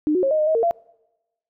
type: tone with pitch steps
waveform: sine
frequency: 303 / 366.6 / 543 / 621 / 612 / 633 / 457.5 / 682 Hz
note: D#4 / F#4 / C#5 / D#5 / D#5 / D#5 / A#4 / F5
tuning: -46 / -16 / -36 / -3 / -29 / +30 / -32 / -41 cents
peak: -16 dBFS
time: 0.07-0.71 s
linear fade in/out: 0 ms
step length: 80 ms
effects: noise-tail reverb RT60 1.0 s tail -25 dB re dry